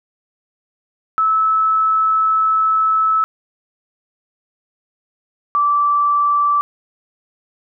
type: tone pair in turn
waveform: sine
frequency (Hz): 1303 / 1164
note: E6 / D6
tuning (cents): -20 / -16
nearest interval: major second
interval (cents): 196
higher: first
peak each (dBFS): -12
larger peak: neither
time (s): 1.18-3.24 / 5.55-6.61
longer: first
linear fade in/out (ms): 0
effects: none